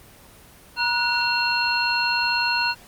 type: tone cluster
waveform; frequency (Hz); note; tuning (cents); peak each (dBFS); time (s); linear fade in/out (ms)
sine; 952 / 1466 / 2731 / 4241; A#5 / F#6 / F7 / C8; +36 / -16 / -39 / +23; -25; 0.76-2.75; 50
effects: pink hiss -48 dBFS RMS until 2.87 s + Opus 24 kbps